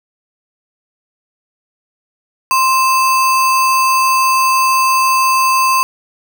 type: tone with sample-and-hold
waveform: sine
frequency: 1047 Hz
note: C6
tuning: 1 cent sharp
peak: -9 dBFS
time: 2.51-5.83 s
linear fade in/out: 0 ms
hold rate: 3675 Hz
effects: none